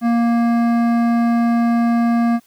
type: tone with hard clipping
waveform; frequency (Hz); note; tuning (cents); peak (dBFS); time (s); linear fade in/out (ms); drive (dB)
sine; 234.2; A#3; +8; -15; 0.01-2.4; 50; 13
effects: white hiss -56 dBFS RMS until 2.46 s